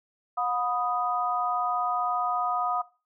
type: chord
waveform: sine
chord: B major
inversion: second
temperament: equal with one note detuned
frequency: 722.7 / 987.8 / 1244.5 Hz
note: F#5 / B5 / D#6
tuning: -41 / 0 / 0 cents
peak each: -28 / -33 / -28 dBFS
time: 0.37-2.82 s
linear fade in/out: 10 ms
effects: noise-tail reverb RT60 0.3 s tail -18 dB re dry